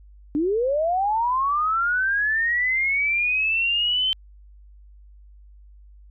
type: linear sweep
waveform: sine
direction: up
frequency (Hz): 282.8 to 3100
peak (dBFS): -19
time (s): 0.35-4.13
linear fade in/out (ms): 0
effects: added 50 Hz sine -45 dBFS peak until 6.1 s